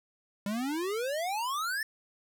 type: exponential sweep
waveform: square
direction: up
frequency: 196 to 1809 Hz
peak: -31 dBFS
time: 0.46-1.83 s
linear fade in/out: 2 ms
effects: none